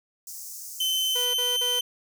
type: high-pass noise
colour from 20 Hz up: pink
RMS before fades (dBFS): -39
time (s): 0.27-1.25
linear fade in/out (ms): 2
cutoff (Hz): 5500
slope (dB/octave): 48
type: tone with pitch glide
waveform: 40% pulse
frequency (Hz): 3065 to 3083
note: G7 to G7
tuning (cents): -40 to -29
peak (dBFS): -22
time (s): 0.8-1.81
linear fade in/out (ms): 5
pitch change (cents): +11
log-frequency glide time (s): 1.04-1.56
type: tone bursts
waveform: sawtooth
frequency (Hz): 489.8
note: B4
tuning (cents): -14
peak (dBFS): -28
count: 3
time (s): 1.15-1.798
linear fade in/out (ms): 10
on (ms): 190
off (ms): 39
effects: none